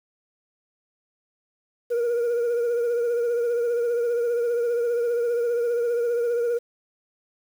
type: tone with vibrato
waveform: sine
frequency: 474.2 Hz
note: A#4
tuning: 30 cents sharp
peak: -18 dBFS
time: 1.9-6.59 s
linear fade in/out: 20 ms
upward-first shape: triangle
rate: 15 Hz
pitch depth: 47 cents each way
effects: tanh soft clip ceiling -20 dBFS + 8-bit